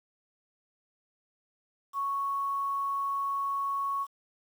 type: tone with quantisation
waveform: sine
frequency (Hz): 1108.7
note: C#6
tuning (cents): 0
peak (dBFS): -28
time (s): 1.93-4.07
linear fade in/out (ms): 50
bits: 9
effects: none